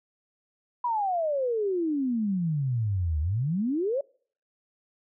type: exponential two-way sweep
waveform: sine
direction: down then up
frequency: 994 to 73.42 to 585 Hz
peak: -24 dBFS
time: 0.84-4.01 s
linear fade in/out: 5 ms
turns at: 3.2 s
effects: noise-tail reverb RT60 0.5 s tail -26 dB re dry